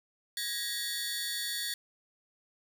sawtooth tone cluster, 1660 / 1892 / 3489 / 4457 Hz, G#6 / A#6 / A7 / C#8, -1 / +25 / -15 / +9 cents, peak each -40 / -36 / -36 / -33 dBFS, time 0.37-1.74 s, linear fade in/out 2 ms, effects 11-bit

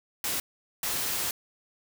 white noise bursts at uneven times, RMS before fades -30 dBFS, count 2, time 0.24-0.4 / 0.83-1.31 s, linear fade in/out 2 ms, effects none

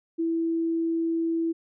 sine tone, 330 Hz, E4, 2 cents sharp, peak -23 dBFS, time 0.18-1.53 s, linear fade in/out 20 ms, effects none

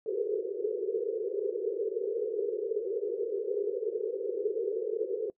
white band-pass noise, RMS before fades -32 dBFS, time 0.06-5.3 s, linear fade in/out 2 ms, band 380 to 480 Hz, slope 96 dB/octave, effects noise-tail reverb RT60 0.1 s tail -21 dB re dry

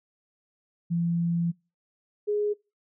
sine tone pair in turn, 170 / 416.2 Hz, F3 / G#4, -46 / +4 cents, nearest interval octave + major third, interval 1550 cents, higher second, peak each -23 dBFS, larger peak neither, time 0.9-1.52 / 2.27-2.54 s, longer first, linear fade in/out 20 ms, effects noise-tail reverb RT60 0.3 s tail -26 dB re dry

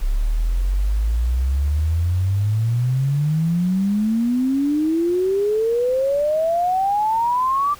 sine exponential sweep, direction up, 33.6 to 1184 Hz, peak -16 dBFS, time 0.01-7.75 s, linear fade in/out 20 ms, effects pink hiss -43 dBFS RMS until 7.79 s

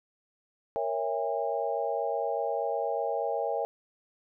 sine chord, A# half-diminished seventh, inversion none, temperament equal with one note detuned, 466.2 / 554.4 / 659.3 / 810.7 Hz, A#4 / C#5 / E5 / G#5, 0 / 0 / 0 / -42 cents, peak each -33 dBFS, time 0.76-3.65 s, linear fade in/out 0 ms, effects none

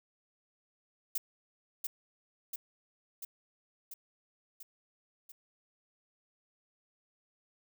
violet noise with echo, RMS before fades -33 dBFS, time 1.15-1.18 s, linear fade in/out 5 ms, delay 690 ms, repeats 6, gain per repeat -3 dB, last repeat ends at 5.32 s, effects none

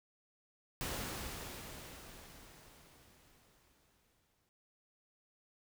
pink noise with exponential decay, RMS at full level -39 dBFS, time 0.81-4.49 s, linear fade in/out 0 ms, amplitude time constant 800 ms, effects none

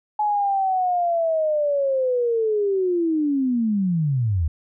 sine linear sweep, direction down, 850 to 73.42 Hz, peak -18 dBFS, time 0.19-4.48 s, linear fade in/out 5 ms, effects none

